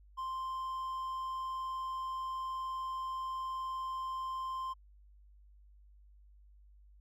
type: tone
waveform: triangle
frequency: 1046.5 Hz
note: C6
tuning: in tune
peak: -34 dBFS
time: 0.17-4.74 s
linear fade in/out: 20 ms
effects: added 50 Hz sine -57 dBFS peak until 7 s